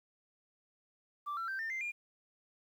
sine tone with pitch steps, 1170 / 1351.8 / 1561.8 / 1804.4 / 2085 / 2409 Hz, D6 / E6 / G6 / A6 / C7 / D7, -7 / +43 / -7 / +43 / -7 / +43 cents, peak -34 dBFS, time 1.26-1.92 s, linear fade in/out 20 ms, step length 110 ms, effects tanh soft clip ceiling -33 dBFS + 11-bit

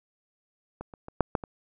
clicks, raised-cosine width 1 ms, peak -23 / -30 / -26 / -6 / -10 / -23 dBFS, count 6, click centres 0.81 / 0.938 / 1.084 / 1.207 / 1.352 / 1.438 s, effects none

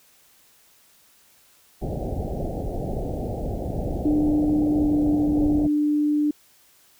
pink low-pass noise, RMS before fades -28 dBFS, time 1.81-5.68 s, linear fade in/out 20 ms, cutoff 780 Hz, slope 96 dB/octave
sine tone with pitch glide, 300 to 297.2 Hz, D4 to D4, +37 to +21 cents, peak -18 dBFS, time 4.05-6.31 s, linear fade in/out 5 ms, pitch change -16 cents, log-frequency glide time 4.71-4.9 s
effects white hiss -57 dBFS RMS until 6.99 s

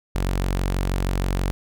sawtooth tone, 46.25 Hz, F#1, in tune, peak -17 dBFS, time 0.15-1.51 s, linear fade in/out 0 ms, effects none

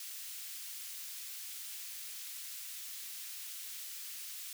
white high-pass noise, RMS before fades -45 dBFS, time 0-4.53 s, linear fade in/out 2 ms, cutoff 2300 Hz, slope 12 dB/octave, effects none

